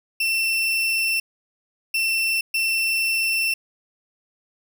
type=tone bursts at uneven times; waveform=35% pulse; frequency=2689 Hz; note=E7; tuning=34 cents sharp; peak=-18 dBFS; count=3; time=0.2-1.2 / 1.94-2.41 / 2.54-3.54 s; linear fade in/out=5 ms; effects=none